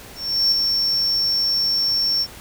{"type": "tone with ADSR envelope", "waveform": "triangle", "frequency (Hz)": 5450, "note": "F8", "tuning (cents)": -43, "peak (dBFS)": -12, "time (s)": [0.15, 2.27], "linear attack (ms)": 370, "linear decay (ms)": 3, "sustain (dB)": -4, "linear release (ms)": 53, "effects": ["pink hiss -40 dBFS RMS until 2.4 s"]}